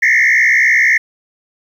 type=tone with frequency modulation; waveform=sine; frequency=1981 Hz; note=B6; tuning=5 cents sharp; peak=-6 dBFS; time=0.02-0.98 s; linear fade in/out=10 ms; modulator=63.6 Hz; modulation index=3.2; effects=tanh soft clip ceiling -6 dBFS + 7-bit